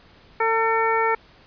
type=harmonic tone; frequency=450 Hz; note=A4; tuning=39 cents sharp; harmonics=1 / 2 / 3 / 4 / 5; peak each=-23 / -22 / -25 / -28 / -27 dBFS; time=0.4-1.15 s; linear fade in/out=5 ms; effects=pink hiss -52 dBFS RMS until 1.46 s + resampled to 11025 Hz